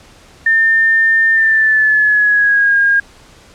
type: tone with pitch glide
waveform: sine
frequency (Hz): 1800 to 1622.3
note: A6 to G#6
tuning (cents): +39 to -41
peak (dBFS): -8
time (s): 0.46-3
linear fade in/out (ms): 5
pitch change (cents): -180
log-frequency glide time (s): 1.34-2.77
effects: pink hiss -43 dBFS RMS until 3.54 s + low-pass 8000 Hz 12 dB/octave